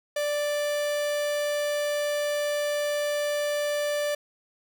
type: tone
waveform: 45% pulse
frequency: 587.3 Hz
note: D5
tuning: in tune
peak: -25 dBFS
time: 0.16-4.15 s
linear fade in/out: 5 ms
effects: none